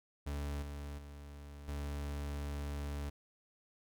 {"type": "tone with level steps", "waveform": "40% pulse", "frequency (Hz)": 72, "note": "D2", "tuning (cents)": -34, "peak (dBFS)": [-36, -41, -47, -37], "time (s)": [0.26, 3.1], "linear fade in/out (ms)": 10, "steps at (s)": [0.62, 0.98, 1.68], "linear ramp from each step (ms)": 5, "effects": []}